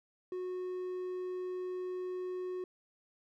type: tone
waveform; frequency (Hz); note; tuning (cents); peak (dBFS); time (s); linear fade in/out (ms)
triangle; 365.9; F#4; -19; -34; 0.32-2.64; 2
effects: none